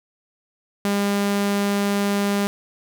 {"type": "tone", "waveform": "sawtooth", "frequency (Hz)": 201.6, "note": "G3", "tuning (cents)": 49, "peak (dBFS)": -15, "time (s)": [0.85, 2.47], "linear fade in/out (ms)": 0, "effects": []}